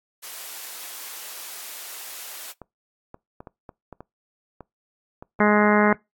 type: high-pass noise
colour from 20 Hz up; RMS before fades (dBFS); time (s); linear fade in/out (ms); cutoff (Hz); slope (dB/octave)
white; -37; 0.22-2.53; 20; 520; 12
type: clicks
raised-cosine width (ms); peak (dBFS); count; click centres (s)
1; -25; 12; 2.617 / 3.144 / 3.405 / 3.472 / 3.692 / 3.927 / 4.006 / 4.607 / 5.225 / 5.392 / 5.476 / 5.646
type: harmonic tone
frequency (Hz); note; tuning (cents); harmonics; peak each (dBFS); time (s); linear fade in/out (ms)
209.2; G#3; +13; 1 / 2 / 3 / 4 / 5 / 6 / 7 / 8 / 9 / 10; -19 / -22 / -24 / -25 / -26 / -27 / -27 / -28 / -29 / -29; 5.4-5.93; 2
effects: noise-tail reverb RT60 0.2 s tail -23 dB re dry + AAC 64 kbps